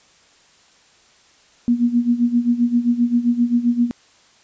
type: tone with tremolo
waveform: sine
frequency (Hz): 239.4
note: A#3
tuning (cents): +46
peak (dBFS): -11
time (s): 1.68-3.91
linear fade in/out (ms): 0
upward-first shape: sine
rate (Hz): 7.6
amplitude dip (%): 80
effects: white hiss -53 dBFS RMS until 4.43 s + resampled to 16000 Hz